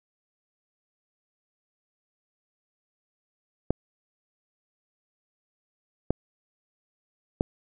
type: clicks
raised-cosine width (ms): 2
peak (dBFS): -9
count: 3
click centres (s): 3.706 / 6.106 / 7.409
effects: none